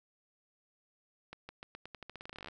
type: accelerating click train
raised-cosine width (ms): 0.3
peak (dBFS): -29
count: 21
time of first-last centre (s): 1.33-2.485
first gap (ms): 160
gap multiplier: 0.87
effects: none